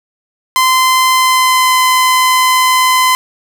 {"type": "tone with pitch glide", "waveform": "sawtooth", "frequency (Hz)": [1033, 1023.5], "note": ["C6", "C6"], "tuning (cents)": [-22, -38], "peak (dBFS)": -4, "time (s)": [0.56, 3.15], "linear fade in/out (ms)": 0, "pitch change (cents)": -16, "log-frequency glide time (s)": [1.1, 1.79], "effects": []}